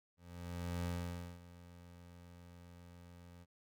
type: tone with ADSR envelope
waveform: 25% pulse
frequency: 87.31 Hz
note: F2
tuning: in tune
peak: -33 dBFS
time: 0.17-3.46 s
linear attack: 680 ms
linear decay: 540 ms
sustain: -18 dB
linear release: 39 ms
effects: none